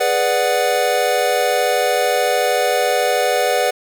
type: chord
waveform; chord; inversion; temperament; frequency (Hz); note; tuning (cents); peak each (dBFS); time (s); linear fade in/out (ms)
square; G# half-diminished seventh; none; equal; 415.3 / 493.9 / 587.3 / 740; G#4 / B4 / D5 / F#5; 0 / 0 / 0 / 0; -25 / -20 / -21 / -20; 0-3.71; 10
effects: none